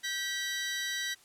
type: tone pair together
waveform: 20% pulse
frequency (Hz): 1567 / 1938.8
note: G6 / B6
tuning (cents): -1 / -32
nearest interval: major third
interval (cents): 369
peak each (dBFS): -33 / -28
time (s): 0.03-1.15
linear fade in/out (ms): 20
effects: white hiss -60 dBFS RMS until 1.24 s + low-pass 11000 Hz 12 dB/octave